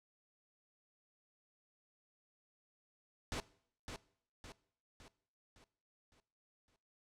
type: noise with echo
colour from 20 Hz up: pink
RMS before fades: -40 dBFS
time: 3.32-3.4 s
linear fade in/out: 0 ms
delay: 560 ms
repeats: 6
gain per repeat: -6 dB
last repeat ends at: 6.76 s
effects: noise-tail reverb RT60 0.6 s tail -20 dB re dry + low-pass 7000 Hz 12 dB/octave